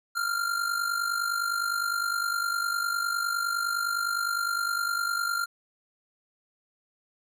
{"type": "tone with amplitude modulation", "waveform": "square", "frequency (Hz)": 1391, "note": "F6", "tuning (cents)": -7, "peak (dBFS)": -24, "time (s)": [0.15, 5.46], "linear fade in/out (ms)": 20, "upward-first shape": "sine", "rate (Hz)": 49.8, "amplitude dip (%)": 65, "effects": []}